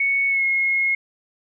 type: tone with pitch glide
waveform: sine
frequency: 2217 to 2161 Hz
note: C#7 to C#7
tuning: 0 to -45 cents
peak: -17 dBFS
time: 0-0.95 s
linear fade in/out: 5 ms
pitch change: -45 cents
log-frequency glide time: 0.28-0.44 s
effects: none